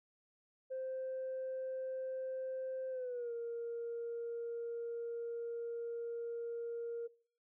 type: tone with pitch glide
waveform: sine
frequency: 522 to 467.7 Hz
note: C5 to A#4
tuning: -4 to +6 cents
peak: -37 dBFS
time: 0.7-7.08 s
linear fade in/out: 20 ms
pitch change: -190 cents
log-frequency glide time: 2.9-3.32 s
effects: noise-tail reverb RT60 0.6 s tail -24 dB re dry + tanh soft clip ceiling -35 dBFS